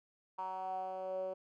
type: tone with band-pass filter sweep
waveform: 10% pulse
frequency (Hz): 187.7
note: F#3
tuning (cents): +25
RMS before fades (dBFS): -40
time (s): 0.38-1.34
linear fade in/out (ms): 10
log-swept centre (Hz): 950 to 510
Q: 6.7
effects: none